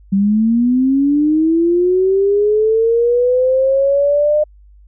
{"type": "linear sweep", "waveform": "sine", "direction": "up", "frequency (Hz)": [191.9, 608], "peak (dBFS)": -10, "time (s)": [0.12, 4.44], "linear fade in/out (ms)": 10, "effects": ["added 50 Hz sine -41 dBFS peak until 4.87 s"]}